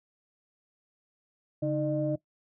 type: tone cluster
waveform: sine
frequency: 142.8 / 309.5 / 605 Hz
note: D3 / D#4 / D#5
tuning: -48 / -9 / -49 cents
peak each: -30 dBFS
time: 1.62-2.16 s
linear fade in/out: 10 ms
effects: noise-tail reverb RT60 0.1 s tail -18 dB re dry + tanh soft clip ceiling -16 dBFS